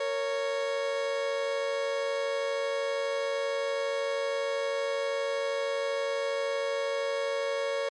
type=tone pair together; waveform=40% pulse; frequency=461.8 / 554.4 Hz; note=A#4 / C#5; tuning=-16 / 0 cents; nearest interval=minor third; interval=316 cents; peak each=-33 / -28 dBFS; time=0-7.89 s; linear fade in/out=5 ms; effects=low-pass 5000 Hz 12 dB/octave + MP3 48 kbps